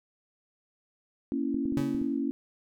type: chord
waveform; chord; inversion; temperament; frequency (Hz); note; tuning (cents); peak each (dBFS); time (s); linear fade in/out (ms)
sine; A# diminished; none; equal; 233.1 / 277.2 / 329.6; A#3 / C#4 / E4; 0 / 0 / 0; -33 / -29 / -34; 1.32-2.31; 0
type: clicks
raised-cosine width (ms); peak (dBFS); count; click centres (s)
3; -27; 7; 1.544 / 1.655 / 1.723 / 1.772 / 1.803 / 1.948 / 2.016
type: tone with exponential decay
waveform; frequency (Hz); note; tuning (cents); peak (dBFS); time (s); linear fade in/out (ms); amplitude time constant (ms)
40% pulse; 140; C#3; +18; -28; 1.77-2.23; 2; 100
effects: none